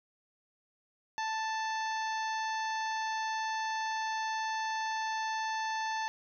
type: harmonic tone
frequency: 881 Hz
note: A5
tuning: 2 cents sharp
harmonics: 1 / 2 / 3 / 4 / 5 / 6 / 7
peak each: -33 / -38 / -46 / -48 / -47 / -52 / -48 dBFS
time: 1.18-6.08 s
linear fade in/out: 0 ms
effects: none